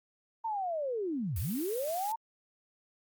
sine linear two-way sweep, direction down then up, 922 to 71 to 922 Hz, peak -31 dBFS, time 0.44-2.16 s, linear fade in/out 10 ms, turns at 1.39 s
blue noise, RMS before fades -42 dBFS, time 1.36-2.12 s, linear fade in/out 2 ms
effects Opus 32 kbps

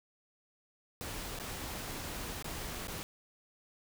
pink noise with dropouts, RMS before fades -41 dBFS, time 1.01-3.03 s, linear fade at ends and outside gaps 0 ms, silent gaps 1.388-1.398 / 2.425-2.444 / 2.872-2.882 s, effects none

